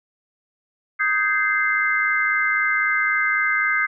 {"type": "chord", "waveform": "sine", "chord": "Ab major seventh", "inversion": "second", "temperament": "just", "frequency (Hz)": [1245.9, 1557.4, 1661.2, 2077], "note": ["Eb6", "G6", "Ab6", "C7"], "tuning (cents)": [2, -12, 0, -13], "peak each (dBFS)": [-25, -22, -27, -21], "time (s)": [0.99, 3.87], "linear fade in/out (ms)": 20, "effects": []}